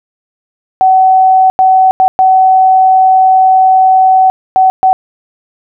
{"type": "tone bursts at uneven times", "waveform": "sine", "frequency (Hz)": 755, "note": "F#5", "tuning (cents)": 35, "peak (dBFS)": -3, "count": 6, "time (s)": [[0.81, 1.5], [1.59, 1.91], [2, 2.08], [2.19, 4.3], [4.56, 4.7], [4.83, 4.93]], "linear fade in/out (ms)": 0, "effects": []}